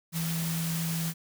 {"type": "tone in noise", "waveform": "sine", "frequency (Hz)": 164.81, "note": "E3", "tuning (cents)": 0, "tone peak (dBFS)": -29, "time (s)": [0.12, 1.14], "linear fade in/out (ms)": 50, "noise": "white", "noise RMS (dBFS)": -36, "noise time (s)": [0.12, 1.14], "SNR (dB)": 4, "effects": []}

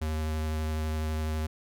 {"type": "tone with vibrato", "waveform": "square", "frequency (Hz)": 78, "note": "D#2", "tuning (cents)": 5, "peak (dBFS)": -29, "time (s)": [0.01, 1.47], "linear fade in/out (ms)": 10, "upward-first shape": "sine", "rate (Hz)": 12, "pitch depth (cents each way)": 11, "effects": []}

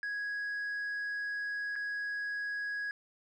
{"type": "tone with dropouts", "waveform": "sine", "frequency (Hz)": 1661.2, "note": "G#6", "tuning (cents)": 0, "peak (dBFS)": -31, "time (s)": [0.03, 2.91], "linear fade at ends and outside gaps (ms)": 1, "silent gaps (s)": [1.756, 1.761], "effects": ["tanh soft clip ceiling -33 dBFS"]}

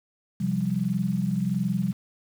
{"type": "chord", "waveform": "sine", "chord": "C suspended fourth", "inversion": "none", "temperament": "equal", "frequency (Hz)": [130.81, 174.61, 196], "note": ["C3", "F3", "G3"], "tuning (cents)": [0, 0, 0], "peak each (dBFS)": [-30, -27, -26], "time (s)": [0.4, 1.93], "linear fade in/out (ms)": 10, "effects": ["8-bit"]}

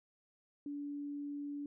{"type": "tone", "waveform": "sine", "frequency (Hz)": 287.9, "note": "D4", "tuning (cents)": -34, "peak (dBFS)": -39, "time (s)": [0.66, 1.66], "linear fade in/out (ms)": 2, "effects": []}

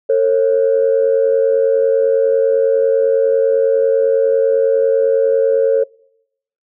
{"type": "tone pair together", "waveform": "sine", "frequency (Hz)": [452, 542], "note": ["A4", "C#5"], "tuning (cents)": [47, -39], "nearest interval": "minor third", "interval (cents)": 314, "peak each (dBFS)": -12, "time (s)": [0.09, 5.84], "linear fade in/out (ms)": 10, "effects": ["noise-tail reverb RT60 0.8 s tail -26 dB re dry", "tanh soft clip ceiling -4 dBFS"]}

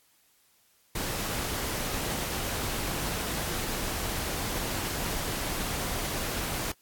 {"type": "noise", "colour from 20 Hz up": "pink", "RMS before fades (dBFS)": -32, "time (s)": [0.95, 6.72], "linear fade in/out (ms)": 5, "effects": ["white hiss -65 dBFS RMS until 6.81 s", "AAC 64 kbps"]}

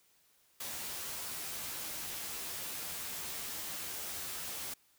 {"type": "noise with comb filter", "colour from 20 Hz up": "white", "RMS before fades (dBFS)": -41, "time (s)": [0.6, 4.74], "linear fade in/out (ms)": 5, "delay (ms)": 13, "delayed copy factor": 0.55, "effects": ["white hiss -69 dBFS RMS until 4.98 s"]}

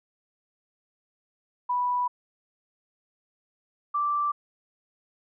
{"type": "tone pair in turn", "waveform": "sine", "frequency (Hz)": [985, 1171.4], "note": ["B5", "D6"], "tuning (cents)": [-5, -5], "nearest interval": "minor third", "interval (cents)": 300, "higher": "second", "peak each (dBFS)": -23, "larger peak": "neither", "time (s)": [[1.69, 2.08], [3.94, 4.32]], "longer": "first", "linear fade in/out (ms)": 10, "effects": []}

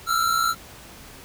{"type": "tone pair together", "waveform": "square", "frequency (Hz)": [1318.5, 1378.5], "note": ["E6", "F6"], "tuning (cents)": [0, -23], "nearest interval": "minor second", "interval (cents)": 77, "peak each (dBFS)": -23, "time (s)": [0.06, 0.55], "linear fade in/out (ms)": 50, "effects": ["pink hiss -44 dBFS RMS until 1.24 s"]}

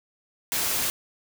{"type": "noise", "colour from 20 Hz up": "white", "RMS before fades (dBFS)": -26, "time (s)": [0.52, 0.9], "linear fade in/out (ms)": 0, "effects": []}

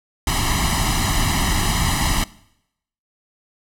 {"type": "noise with comb filter", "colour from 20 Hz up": "pink", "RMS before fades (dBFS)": -19, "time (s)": [0.27, 2.24], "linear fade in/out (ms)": 2, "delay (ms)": 1, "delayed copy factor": 0.9, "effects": ["noise-tail reverb RT60 0.8 s tail -21 dB re dry", "low-pass 12000 Hz 12 dB/octave"]}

